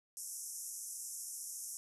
white band-pass noise, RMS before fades -45 dBFS, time 0.17-1.77 s, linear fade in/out 0 ms, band 5500 to 12000 Hz, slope 96 dB/octave, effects none

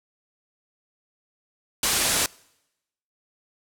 white low-pass noise, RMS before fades -23 dBFS, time 1.83-2.26 s, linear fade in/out 2 ms, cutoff 11000 Hz, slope 24 dB/octave, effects noise-tail reverb RT60 0.9 s tail -25 dB re dry

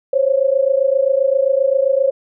sine tone pair together, 526.8 / 554.4 Hz, C5 / C#5, +12 / 0 cents, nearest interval minor second, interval 88 cents, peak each -15 dBFS, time 0.13-2.11 s, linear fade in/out 5 ms, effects none

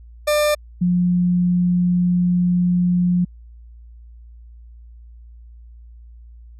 40% pulse / sine tone pair in turn, 597 / 177.81 Hz, D5 / F3, +28 / +31 cents, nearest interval octave + major sixth, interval 2097 cents, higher first, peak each -14 dBFS, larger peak neither, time 0.27-0.55 / 0.81-3.25 s, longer second, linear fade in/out 10 ms, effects added 58 Hz sine -39 dBFS peak until 6.59 s + resampled to 32000 Hz

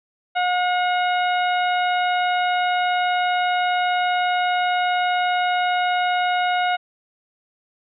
harmonic tone with a mistuned harmonic, 721 Hz, F#5, 45 cents flat, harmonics 1 / 2 / 3 / 4 / 5, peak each -19 / -25 / -29 / -31 / -33 dBFS, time 0.35-6.77 s, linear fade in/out 20 ms, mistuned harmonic 5, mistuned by +62 cents, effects none

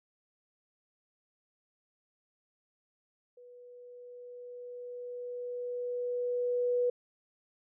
sine tone with level ramp, 490 Hz, B4, 14 cents flat, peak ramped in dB -51 to -25 dBFS, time 3.37-6.9 s, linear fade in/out 5 ms, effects none

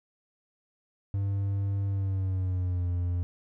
triangle tone with pitch glide, 99 to 88.2 Hz, G2 to F2, +18 to +18 cents, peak -24 dBFS, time 1.14-3.23 s, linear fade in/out 0 ms, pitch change -200 cents, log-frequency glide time 1.87-2.88 s, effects none

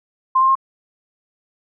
sine tone with pitch steps, 1046.5 / 1057.4 / 1068.5 Hz, C6 / C6 / C6, 0 / +18 / +36 cents, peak -11 dBFS, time 0.35-0.554 s, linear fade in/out 10 ms, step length 68 ms, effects none

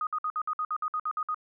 sine tone bursts, 1244.5 Hz, D#6, in tune, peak -27 dBFS, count 12, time 0.01-1.345 s, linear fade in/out 2 ms, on 59 ms, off 57 ms, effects none

